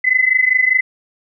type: tone pair together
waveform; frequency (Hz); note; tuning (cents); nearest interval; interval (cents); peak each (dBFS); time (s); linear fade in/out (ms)
sine; 2013 / 2038; B6 / C7; +33 / -46; unison; 21; -14; 0.04-0.81; 10
effects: none